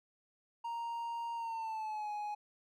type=tone with pitch glide; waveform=triangle; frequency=932.3 to 835.4 Hz; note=A#5 to G#5; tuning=0 to +10 cents; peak=-35 dBFS; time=0.64-2.35 s; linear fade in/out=10 ms; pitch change=-190 cents; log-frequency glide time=1.35-2.11 s; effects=none